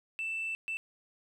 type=tone bursts at uneven times; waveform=sine; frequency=2657 Hz; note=E7; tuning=13 cents sharp; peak=-31 dBFS; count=2; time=0.19-0.55 / 0.68-0.77 s; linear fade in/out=0 ms; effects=tanh soft clip ceiling -30 dBFS + 11-bit